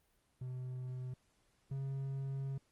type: tone pair in turn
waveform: triangle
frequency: 127.2 / 136.01 Hz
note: C3 / C#3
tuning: -48 / -33 cents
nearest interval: minor second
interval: 115 cents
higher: second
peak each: -38 / -35 dBFS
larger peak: second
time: 0.41-1.14 / 1.71-2.58 s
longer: second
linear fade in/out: 5 ms
effects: pink hiss -75 dBFS RMS until 2.71 s + Opus 32 kbps